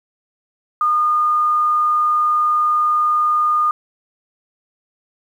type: tone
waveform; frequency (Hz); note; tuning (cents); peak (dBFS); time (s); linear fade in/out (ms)
sine; 1220; D#6; -34; -13; 0.81-3.71; 2
effects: 8-bit